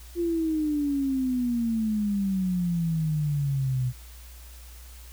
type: exponential sweep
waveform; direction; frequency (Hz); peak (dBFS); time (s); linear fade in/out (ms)
sine; down; 349.2 to 123.47; -23; 0.15-3.93; 50
effects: added 60 Hz sine -43 dBFS peak until 5.12 s + white hiss -51 dBFS RMS until 5.12 s